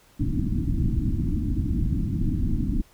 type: low-pass noise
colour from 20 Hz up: pink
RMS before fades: -24 dBFS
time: 0.19-2.82 s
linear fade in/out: 20 ms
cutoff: 320 Hz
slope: 96 dB/octave
effects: pink hiss -57 dBFS RMS until 2.93 s